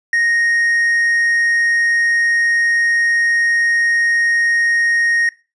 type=tone; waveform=triangle; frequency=1864.7 Hz; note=A#6; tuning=in tune; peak=-11 dBFS; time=0.13-5.29 s; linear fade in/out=2 ms; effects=noise-tail reverb RT60 0.3 s tail -19 dB re dry + resampled to 24000 Hz